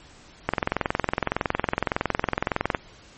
click train, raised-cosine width 0.5 ms, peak -6 dBFS, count 50, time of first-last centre 0.49-2.748 s, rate 21.7 Hz, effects pink hiss -50 dBFS RMS until 3.17 s + MP3 32 kbps

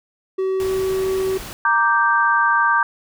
triangle tone, 380 Hz, F#4, 46 cents sharp, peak -16 dBFS, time 0.38-1.38 s, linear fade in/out 10 ms
pink noise, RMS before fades -33 dBFS, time 0.6-1.53 s, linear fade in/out 0 ms
sine chord, G minor, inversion first, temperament equal, 932.3 / 1174.7 / 1568 Hz, Bb5 / D6 / G6, 0 / 0 / 0 cents, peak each -19 / -18 / -17 dBFS, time 1.65-2.83 s, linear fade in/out 2 ms
effects none

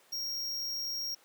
square tone, 5588 Hz, F8, in tune, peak -34 dBFS, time 0.12-1.15 s, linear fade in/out 10 ms, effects pink hiss -62 dBFS RMS until 1.24 s + high-pass 400 Hz 12 dB/octave

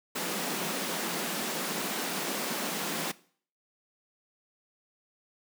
pink high-pass noise, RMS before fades -33 dBFS, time 0.15-3.12 s, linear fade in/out 10 ms, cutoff 160 Hz, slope 96 dB/octave, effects noise-tail reverb RT60 0.5 s tail -20 dB re dry

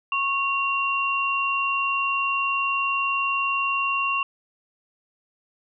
sine tone pair together, 1100 / 2760 Hz, C#6 / F7, -14 / -21 cents, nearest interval octave + major third, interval 1593 cents, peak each -24 dBFS, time 0.12-4.23 s, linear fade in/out 2 ms, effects none

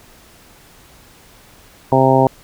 harmonic tone, 132.3 Hz, C3, 20 cents sharp, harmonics 1 / 2 / 3 / 4 / 5 / 6 / 7, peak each -17 / -17 / -17 / -17 / -17 / -17 / -17 dBFS, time 1.92-2.27 s, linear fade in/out 2 ms, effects pink hiss -46 dBFS RMS until 2.43 s

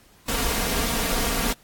pink noise with comb filter, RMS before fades -24 dBFS, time 0.28-1.53 s, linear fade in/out 5 ms, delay 4.3 ms, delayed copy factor +0.6, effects pink hiss -55 dBFS RMS until 1.63 s + AAC 64 kbps

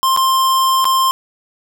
square tone with dropouts, 1053 Hz, C6, 11 cents sharp, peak -12 dBFS, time 0.03-1.11 s, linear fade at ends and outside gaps 0 ms, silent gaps 0.164-0.173 / 0.844-0.853 s, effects none

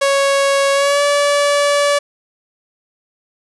sawtooth tone with pitch glide, 554 to 575.5 Hz, C#5 to D5, -1 to -35 cents, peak -8 dBFS, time 0.01-1.99 s, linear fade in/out 10 ms, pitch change +66 cents, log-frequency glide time 0.73-1.02 s, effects resampled to 24000 Hz + 7-bit

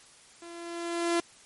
sawtooth tone with level ramp, 340.8 Hz, F4, 42 cents flat, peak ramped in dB -40 to -19 dBFS, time 0.42-1.2 s, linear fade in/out 2 ms, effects white hiss -55 dBFS RMS until 1.45 s + MP3 48 kbps

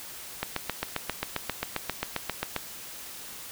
click train, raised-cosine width 0.3 ms, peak -11 dBFS, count 17, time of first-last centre 0.43-2.563 s, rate 7.5 Hz, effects white hiss -42 dBFS RMS until 3.51 s

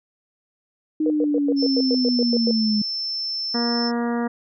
sine linear sweep, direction down, 310.9 to 207.7 Hz, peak -18 dBFS, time 1-2.82 s, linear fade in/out 5 ms
sine tone bursts, 477.8 Hz, A#4, 43 cents sharp, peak -20 dBFS, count 11, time 1.06-2.511 s, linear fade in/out 2 ms, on 41 ms, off 100 ms
sine tone, 5320 Hz, E8, 15 cents sharp, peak -24 dBFS, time 1.56-3.92 s, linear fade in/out 50 ms
harmonic tone, 236.9 Hz, A#3, 28 cents sharp, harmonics 1 / 2 / 3 / 4 / 5 / 6 / 7 / 8, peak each -22 / -28 / -32 / -34 / -36 / -38 / -39 / -40 dBFS, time 3.54-4.28 s, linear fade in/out 10 ms
effects none

